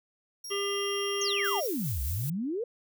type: tone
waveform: sawtooth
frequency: 5600 Hz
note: F8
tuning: 4 cents sharp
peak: -36 dBFS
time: 0.44-1.67 s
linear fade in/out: 5 ms
type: harmonic tone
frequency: 400.5 Hz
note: G4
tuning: 37 cents sharp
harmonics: 1 / 3 / 5 / 7 / 8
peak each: -31 / -37 / -40 / -36 / -37 dBFS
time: 0.5-1.61 s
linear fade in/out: 20 ms
type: exponential two-way sweep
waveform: sine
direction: down then up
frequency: 6600 to 61.5 to 499.1 Hz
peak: -29 dBFS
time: 1.21-2.64 s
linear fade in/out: 5 ms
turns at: 2.02 s
type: noise with tremolo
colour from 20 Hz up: violet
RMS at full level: -37 dBFS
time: 1.44-2.3 s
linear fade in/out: 5 ms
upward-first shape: sine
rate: 5 Hz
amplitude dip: 30%
effects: none